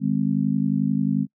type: harmonic tone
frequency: 51.3 Hz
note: G#1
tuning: 21 cents flat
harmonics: 3 / 4 / 5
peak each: -25 / -22 / -24 dBFS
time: 0-1.27 s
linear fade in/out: 50 ms
effects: noise-tail reverb RT60 0.1 s tail -26 dB re dry